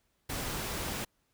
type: noise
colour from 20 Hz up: pink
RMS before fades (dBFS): -36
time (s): 0.29-1.05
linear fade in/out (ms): 10
effects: pink hiss -75 dBFS RMS until 1.33 s